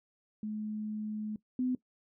sine tone pair in turn, 213.5 / 253.1 Hz, G#3 / B3, +48 / +43 cents, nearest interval minor third, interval 295 cents, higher second, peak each -34 / -28 dBFS, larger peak second, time 0.43-1.36 / 1.59-1.75 s, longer first, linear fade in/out 2 ms, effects noise-tail reverb RT60 0.1 s tail -18 dB re dry

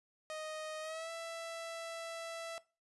sawtooth tone with pitch glide, 622.3 to 663.1 Hz, D#5 to E5, 0 to +10 cents, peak -37 dBFS, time 0.3-2.58 s, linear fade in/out 0 ms, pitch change +110 cents, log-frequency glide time 0.81-1.11 s, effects noise-tail reverb RT60 0.3 s tail -19 dB re dry + resampled to 24000 Hz

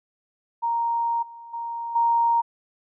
sine tone with level steps, 932.3 Hz, A#5, in tune, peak -21 / -39 / -28 / -17 dBFS, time 0.62-2.42 s, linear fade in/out 20 ms, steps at 1.22 / 1.53 / 1.95 s, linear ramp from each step 10 ms, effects none

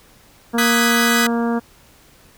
harmonic tone, 233.9 Hz, A#3, 6 cents sharp, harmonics 1 / 2 / 3 / 4 / 5 / 6 / 7, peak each -18 / -24 / -28 / -30 / -32 / -34 / -35 dBFS, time 0.53-1.6 s, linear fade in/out 20 ms
sawtooth chord, G# minor seventh, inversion second, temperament equal with one note detuned, 1244.5 / 1492.9 / 1661.2 / 1975.5 Hz, D#6 / F#6 / G#6 / B6, 0 / +15 / 0 / 0 cents, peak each -18 dBFS, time 0.58-1.27 s, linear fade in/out 5 ms
effects pink hiss -50 dBFS RMS until 2.37 s

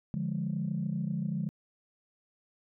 sine chord, D diminished, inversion none, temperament equal, 146.83 / 174.61 / 207.7 Hz, D3 / F3 / Ab3, 0 / 0 / 0 cents, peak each -34 / -33 / -34 dBFS, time 0.14-1.49 s, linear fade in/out 0 ms, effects tanh soft clip ceiling -22 dBFS

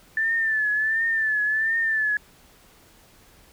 sine tone with vibrato, 1760 Hz, A6, in tune, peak -20 dBFS, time 0.17-2.17 s, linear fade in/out 2 ms, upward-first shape triangle, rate 1.4 Hz, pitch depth 75 cents each way, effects pink hiss -54 dBFS RMS until 3.52 s

